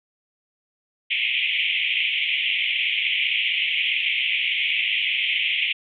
pink band-pass noise, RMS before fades -23 dBFS, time 1.1-5.73 s, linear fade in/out 10 ms, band 2100 to 3300 Hz, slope 96 dB/octave, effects none

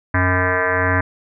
sine tone with frequency modulation, 823 Hz, G#5, 16 cents flat, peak -14 dBFS, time 0.14-1.01 s, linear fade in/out 5 ms, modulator 183 Hz, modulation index 5.9, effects none

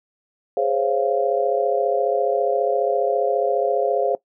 sine chord, Db major seventh, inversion second, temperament just, 415.8 / 519.7 / 554.4 / 693 Hz, Ab4 / C5 / Db5 / F5, +2 / -12 / 0 / -14 cents, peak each -23 dBFS, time 0.57-4.15 s, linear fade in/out 2 ms, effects noise-tail reverb RT60 0.1 s tail -19 dB re dry

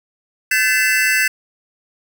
square tone cluster, 1537 / 1740 / 2032 / 2661 Hz, G6 / A6 / B6 / E7, -35 / -20 / +49 / +16 cents, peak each -20 dBFS, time 0.51-1.28 s, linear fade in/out 5 ms, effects none

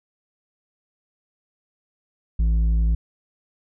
square tone with low-pass filter, 55.5 Hz, A1, 16 cents sharp, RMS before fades -19 dBFS, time 2.39-2.95 s, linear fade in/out 5 ms, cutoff 120 Hz, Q 1.2, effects none

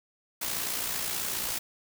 white noise with amplitude modulation, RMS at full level -30 dBFS, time 0.41-1.59 s, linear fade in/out 10 ms, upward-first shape sine, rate 58.6 Hz, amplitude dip 45%, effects none

